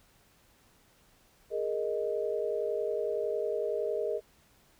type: chord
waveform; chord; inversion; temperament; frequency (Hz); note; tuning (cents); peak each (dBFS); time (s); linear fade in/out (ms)
sine; Ab suspended second; none; equal; 415.3 / 466.2 / 622.3; Ab4 / Bb4 / Eb5; 0 / 0 / 0; -33 / -33 / -34; 1.5-4.21; 50
effects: pink hiss -64 dBFS RMS until 4.79 s